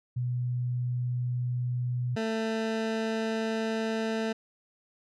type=tone pair in turn; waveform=sine / 20% pulse; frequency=123.47 / 222.4 Hz; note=B2 / A3; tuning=0 / +19 cents; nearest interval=minor seventh; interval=1019 cents; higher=second; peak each=-27 / -23 dBFS; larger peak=second; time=0.16-2.16 / 2.16-4.33 s; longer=second; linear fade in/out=10 ms; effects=low-pass 5000 Hz 12 dB/octave